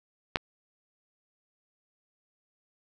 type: clicks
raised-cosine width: 0.3 ms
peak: -7 / -29 dBFS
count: 2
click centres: 0.358 / 0.37 s
effects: none

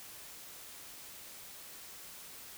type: silence
effects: white hiss -50 dBFS RMS until 2.57 s

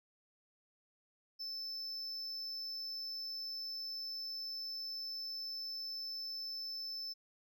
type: tone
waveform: triangle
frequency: 5274 Hz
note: E8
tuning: in tune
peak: -39 dBFS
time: 1.39-7.14 s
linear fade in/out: 20 ms
effects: none

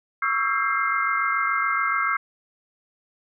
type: tone cluster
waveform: sine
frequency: 1121 / 1301 / 1348 / 1603 / 2106 Hz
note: C#6 / E6 / E6 / G6 / C7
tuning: +19 / -23 / +38 / +38 / +11 cents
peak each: -27 dBFS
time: 0.22-2.17 s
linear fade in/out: 5 ms
effects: none

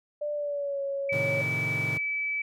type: tone with pitch glide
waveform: sine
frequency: 591 to 554.6 Hz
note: D5 to C#5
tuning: +11 to +1 cents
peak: -28 dBFS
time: 0.21-1.42 s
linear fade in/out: 10 ms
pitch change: -110 cents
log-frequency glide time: 0.33-0.81 s
type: tone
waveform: sine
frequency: 2300 Hz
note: D7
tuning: 37 cents flat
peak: -27 dBFS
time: 1.09-2.42 s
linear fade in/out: 5 ms
type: chord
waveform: 40% pulse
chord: A diminished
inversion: none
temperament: equal with one note detuned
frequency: 110 / 132.1 / 155.56 Hz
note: A2 / C3 / Eb3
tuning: 0 / +17 / 0 cents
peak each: -35 dBFS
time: 1.12-1.98 s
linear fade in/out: 10 ms
effects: none

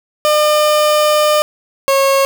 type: tone pair in turn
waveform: 30% pulse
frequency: 603 / 545.7 Hz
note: D5 / C#5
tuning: +46 / -27 cents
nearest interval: major second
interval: 173 cents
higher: first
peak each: -7 dBFS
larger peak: neither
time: 0.25-1.42 / 1.88-2.25 s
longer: first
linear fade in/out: 0 ms
effects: none

